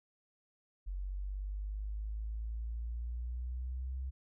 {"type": "exponential sweep", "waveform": "sine", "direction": "up", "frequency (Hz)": [46.25, 65.9], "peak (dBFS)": -36, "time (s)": [0.86, 4.11], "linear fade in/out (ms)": 20, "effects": []}